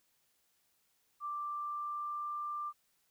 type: tone with pitch glide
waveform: sine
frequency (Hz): 1177 to 1185.9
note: D6 to D6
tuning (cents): +3 to +16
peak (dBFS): -36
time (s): 1.2-2.73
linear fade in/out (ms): 50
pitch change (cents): +13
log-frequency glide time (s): 1.36-2.38
effects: white hiss -75 dBFS RMS until 3.1 s